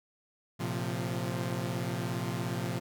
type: chord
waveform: sawtooth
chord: Bb suspended second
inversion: none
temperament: equal with one note detuned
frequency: 113.75 / 130.81 / 174.61 Hz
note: Bb2 / C3 / F3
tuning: -42 / 0 / 0 cents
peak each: -32 dBFS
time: 0.59-2.8 s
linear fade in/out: 20 ms
effects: none